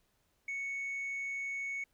sine tone, 2217 Hz, C#7, in tune, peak -33 dBFS, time 0.48-1.84 s, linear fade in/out 5 ms, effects tanh soft clip ceiling -34 dBFS + pink hiss -75 dBFS RMS until 1.93 s

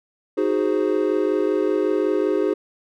triangle chord, Ab dominant seventh, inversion second, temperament equal, 311.1 / 370 / 415.3 / 523.3 Hz, Eb4 / Gb4 / Ab4 / C5, 0 / 0 / 0 / 0 cents, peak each -22 / -21 / -20 / -25 dBFS, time 0.37-2.54 s, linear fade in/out 10 ms, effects none

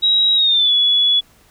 sine tone with pitch glide, 3837 to 3399 Hz, A#7 to G#7, +49 to +39 cents, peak -11 dBFS, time 0.02-1.21 s, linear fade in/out 20 ms, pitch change -210 cents, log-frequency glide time 0.35-0.73 s, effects pink hiss -52 dBFS RMS until 1.5 s

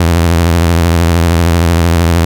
sawtooth tone with vibrato, 84.4 Hz, E2, 41 cents sharp, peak -3 dBFS, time 0-2.25 s, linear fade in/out 5 ms, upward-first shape triangle, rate 13 Hz, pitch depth 96 cents each way, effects none

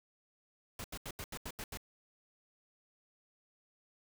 pink noise bursts, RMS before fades -43 dBFS, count 8, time 0.79-1.773 s, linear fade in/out 2 ms, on 52 ms, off 81 ms, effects none

